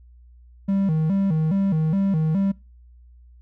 triangle tone with vibrato, 175.7 Hz, F3, 11 cents sharp, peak -16 dBFS, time 0.68-2.52 s, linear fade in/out 10 ms, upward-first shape square, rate 2.4 Hz, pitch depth 190 cents each way, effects noise-tail reverb RT60 0.3 s tail -25 dB re dry + added 60 Hz sine -46 dBFS peak until 3.41 s

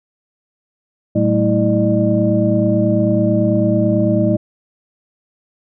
sine tone cluster, 112.5 / 190.2 / 219.3 / 324 / 602 Hz, A2 / F#3 / A3 / E4 / D5, +39 / +48 / -6 / -30 / +43 cents, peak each -18 dBFS, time 1.15-4.37 s, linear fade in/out 10 ms, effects tanh soft clip ceiling 0 dBFS

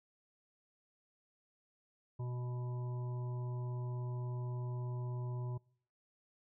harmonic tone, 123.47 Hz, B2, in tune, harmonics 1 / 3 / 5 / 7 / 8, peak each -37 / -50 / -56 / -59 / -55 dBFS, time 2.19-5.58 s, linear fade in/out 10 ms, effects noise-tail reverb RT60 0.6 s tail -26 dB re dry

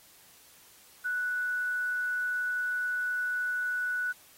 sine tone with quantisation, 1480 Hz, F#6, in tune, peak -28 dBFS, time 1.04-4.13 s, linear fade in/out 20 ms, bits 9, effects white hiss -57 dBFS RMS until 4.37 s + AAC 48 kbps

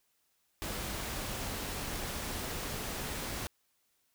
pink noise, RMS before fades -38 dBFS, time 0.62-3.47 s, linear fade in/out 0 ms, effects white hiss -75 dBFS RMS until 4.14 s

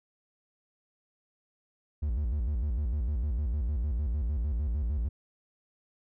triangle tone with vibrato, 65.1 Hz, C2, 8 cents flat, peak -25 dBFS, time 2.02-5.09 s, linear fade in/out 10 ms, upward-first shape square, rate 6.6 Hz, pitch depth 230 cents each way, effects none

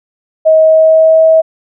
sine tone with pitch glide, 634 to 642.9 Hz, D#5 to E5, +32 to -43 cents, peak -3 dBFS, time 0.45-1.42 s, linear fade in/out 20 ms, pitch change +25 cents, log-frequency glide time 0.62-1.23 s, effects none

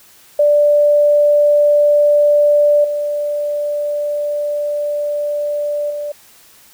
sine tone with level steps, 587.3 Hz, D5, in tune, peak -8 / -16 / -20 dBFS, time 0.39-6.12 s, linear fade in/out 5 ms, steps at 2.84 / 5.9 s, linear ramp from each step 5 ms, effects white hiss -46 dBFS RMS until 6.73 s

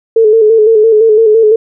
sine tone with vibrato, 438.9 Hz, A4, 4 cents flat, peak -3 dBFS, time 0.16-1.56 s, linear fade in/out 5 ms, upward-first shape square, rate 5.9 Hz, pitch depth 48 cents each way, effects none

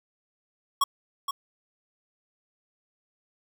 square tone with echo, 1108 Hz, C#6, 1 cent flat, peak -20 dBFS, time 0.81-0.84 s, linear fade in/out 5 ms, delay 470 ms, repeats 1, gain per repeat -8 dB, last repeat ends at 1.31 s, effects none

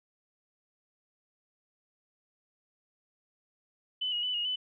sine tone with pitch steps, 3012 / 2891 / 2992 / 2872 / 3001 Hz, F#7 / F#7 / F#7 / F7 / F#7, +30 / -41 / +19 / +48 / +24 cents, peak -29 dBFS, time 4.01-4.56 s, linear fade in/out 10 ms, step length 110 ms, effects none

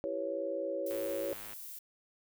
sine chord, C# half-diminished seventh, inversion first, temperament equal with one note detuned, 329.6 / 390.6 / 493.9 / 554.4 Hz, E4 / G4 / B4 / C#5, 0 / -6 / 0 / 0 cents, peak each -41 / -41 / -41 / -35 dBFS, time 0.04-1.33 s, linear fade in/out 0 ms
violet noise, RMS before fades -46 dBFS, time 0.86-1.79 s, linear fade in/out 5 ms
click train, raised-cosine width 0.3 ms, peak -33 dBFS, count 67, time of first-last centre 0.91-1.533 s, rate 106 Hz
effects none

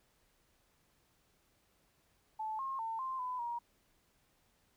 sine tone with pitch steps, 871 / 1072 / 900 / 1048 / 1004 / 947 Hz, A5 / C6 / A5 / C6 / B5 / A#5, -18 / +42 / +39 / +2 / +28 / +27 cents, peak -36 dBFS, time 2.39-3.59 s, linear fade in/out 10 ms, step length 200 ms, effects pink hiss -73 dBFS RMS until 4.76 s

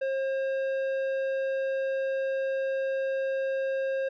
sine tone with tanh clipping, 536 Hz, C5, 42 cents sharp, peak -28 dBFS, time 0.01-4.09 s, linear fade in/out 10 ms, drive 10 dB, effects none

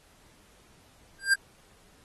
square tone with exponential growth, 1591 Hz, G6, 25 cents sharp, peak -15 dBFS, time 1.19-1.34 s, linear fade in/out 5 ms, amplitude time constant 32 ms, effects pink hiss -60 dBFS RMS until 2.04 s + AAC 32 kbps

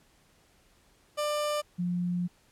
30% pulse / sine tone pair in turn, 595 / 176.89 Hz, D5 / F3, +22 / +22 cents, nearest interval octave + major sixth, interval 2100 cents, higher first, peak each -25 / -27 dBFS, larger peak first, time 1.17-1.62 / 1.78-2.28 s, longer second, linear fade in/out 20 ms, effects pink hiss -64 dBFS RMS until 2.51 s + low-pass 12000 Hz 12 dB/octave

